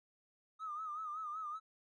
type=tone with vibrato; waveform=triangle; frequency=1245 Hz; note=D#6; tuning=1 cent sharp; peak=-36 dBFS; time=0.59-1.6 s; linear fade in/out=50 ms; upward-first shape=sine; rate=5.3 Hz; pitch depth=83 cents each way; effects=tanh soft clip ceiling -38 dBFS + resampled to 22050 Hz